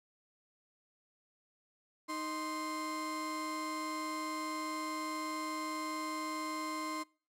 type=tone pair together; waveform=35% pulse; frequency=311.1 / 1046.4 Hz; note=D#4 / C6; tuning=0 / 0 cents; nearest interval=octave + major sixth; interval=2100 cents; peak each=-39 / -37 dBFS; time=2.08-7.04 s; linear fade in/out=20 ms; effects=noise-tail reverb RT60 0.4 s tail -25 dB re dry + low-pass 12000 Hz 12 dB/octave